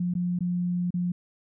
sine tone with dropouts, 177.2 Hz, F3, 25 cents sharp, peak -24 dBFS, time 0-1.12 s, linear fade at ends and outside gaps 5 ms, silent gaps 0.139-0.151 / 0.39-0.406 / 0.906-0.94 s, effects none

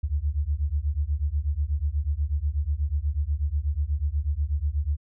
sine beating tone pair, 69.3 / 77.5 Hz, C#2 / D#2, 0 / -6 cents, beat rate 8.2 Hz, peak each -26 dBFS, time 0.03-4.97 s, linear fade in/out 10 ms, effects none

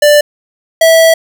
square tone pair in turn, 590 / 653.4 Hz, D5 / E5, +8 / -15 cents, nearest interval major second, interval 177 cents, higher second, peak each -4 dBFS, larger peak neither, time 0.02-0.21 / 0.81-1.14 s, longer second, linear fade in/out 5 ms, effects none

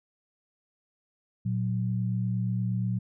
sine tone pair together, 116.54 / 185 Hz, A#2 / F#3, 0 / 0 cents, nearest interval minor sixth, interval 800 cents, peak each -27 / -30 dBFS, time 1.45-2.99 s, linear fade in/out 10 ms, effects none

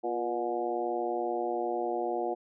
harmonic tone with a mistuned harmonic, 120.4 Hz, B2, 44 cents flat, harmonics 2 / 3 / 4 / 5 / 6 / 7, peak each -44 / -33 / -36 / -38 / -33 / -41 dBFS, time 0.03-2.35 s, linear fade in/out 20 ms, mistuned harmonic 3, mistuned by -46 cents, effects none

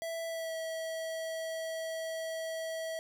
square tone with pitch glide, 660 to 648.3 Hz, E5 to E5, +2 to -29 cents, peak -36 dBFS, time 0.02-2.99 s, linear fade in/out 0 ms, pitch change -31 cents, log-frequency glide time 0.27-0.55 s, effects none

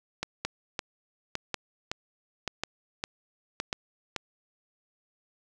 two click trains, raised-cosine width 0.2 ms, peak -13 / -12 dBFS, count 8 / 4, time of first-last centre 0.23-4.163 / 0.45-3.729 s, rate 1.78 / 0.915 Hz, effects none

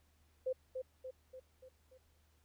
sine tone with echo, 516 Hz, C5, 24 cents flat, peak -33 dBFS, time 0.46-0.53 s, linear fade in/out 10 ms, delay 290 ms, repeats 5, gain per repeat -5 dB, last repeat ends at 1.98 s, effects added 76 Hz sine -70 dBFS peak until 2.44 s + pink hiss -75 dBFS RMS until 2.44 s

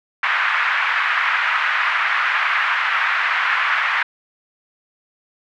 white band-pass noise, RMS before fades -19 dBFS, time 0.23-4.03 s, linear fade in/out 5 ms, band 1100 to 2100 Hz, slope 24 dB/octave, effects none

